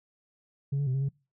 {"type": "tone with pitch steps", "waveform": "sine", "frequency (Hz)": [139.3, 142.6, 128.9, 135.6, 138.4], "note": ["C#3", "C#3", "C3", "C#3", "C#3"], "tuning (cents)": [9, 49, -26, -38, -2], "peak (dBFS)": -23, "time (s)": [0.72, 1.09], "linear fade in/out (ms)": 10, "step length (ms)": 74, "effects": ["noise-tail reverb RT60 0.3 s tail -25 dB re dry", "tanh soft clip ceiling -24 dBFS"]}